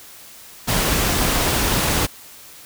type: noise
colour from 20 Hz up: pink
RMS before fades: -19 dBFS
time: 0.67-2.07 s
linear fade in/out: 20 ms
effects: white hiss -42 dBFS RMS until 2.65 s